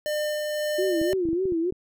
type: tone with tremolo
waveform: square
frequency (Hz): 602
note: D5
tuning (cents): +43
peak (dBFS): -25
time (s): 0.06-1.13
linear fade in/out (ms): 0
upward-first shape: sine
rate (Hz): 1.9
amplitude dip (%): 25
type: tone with vibrato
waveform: sine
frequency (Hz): 353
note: F4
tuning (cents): +19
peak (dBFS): -22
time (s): 0.78-1.71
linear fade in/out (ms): 10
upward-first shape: sine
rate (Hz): 3.4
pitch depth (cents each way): 140
type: clicks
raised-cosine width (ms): 3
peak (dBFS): -24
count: 8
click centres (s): 1.015 / 1.134 / 1.254 / 1.288 / 1.331 / 1.455 / 1.522 / 1.724
effects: none